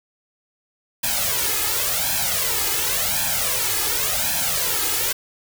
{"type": "noise with flanger", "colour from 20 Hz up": "white", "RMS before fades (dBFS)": -22, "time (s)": [1.03, 5.13], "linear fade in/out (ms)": 10, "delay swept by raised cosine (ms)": [1.2, 2.4], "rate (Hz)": 0.91, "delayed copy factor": 0.9, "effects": []}